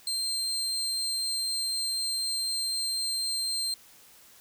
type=tone; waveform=30% pulse; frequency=4163 Hz; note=C8; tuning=10 cents flat; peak=-25 dBFS; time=0.07-3.74 s; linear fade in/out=2 ms; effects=white hiss -55 dBFS RMS until 4.4 s